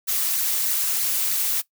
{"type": "noise with flanger", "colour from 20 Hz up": "blue", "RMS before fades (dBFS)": -23, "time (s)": [0.07, 1.62], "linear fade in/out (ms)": 20, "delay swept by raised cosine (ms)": [0.46, 6.16], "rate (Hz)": 3.2, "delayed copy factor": 0.6, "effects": ["noise-tail reverb RT60 0.1 s tail -18 dB re dry"]}